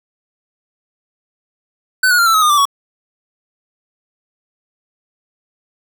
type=tone with pitch steps; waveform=square; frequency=1512 / 1448.7 / 1388.1 / 1330 / 1274.4 / 1221.1 / 1170 / 1121 Hz; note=F#6 / F#6 / F6 / E6 / D#6 / D#6 / D6 / C#6; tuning=+37 / -37 / -11 / +15 / +41 / -33 / -7 / +19 cents; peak=-10 dBFS; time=2.03-2.654 s; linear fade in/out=5 ms; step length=78 ms; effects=none